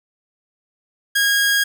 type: tone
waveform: sawtooth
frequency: 1636 Hz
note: G#6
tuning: 26 cents flat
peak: -11 dBFS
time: 1.15-1.64 s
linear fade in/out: 10 ms
effects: none